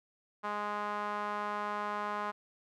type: tone with band-pass filter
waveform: sawtooth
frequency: 207.7 Hz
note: G#3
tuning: in tune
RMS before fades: -36 dBFS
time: 0.43-2.32 s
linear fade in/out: 20 ms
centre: 1100 Hz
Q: 2.6
effects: none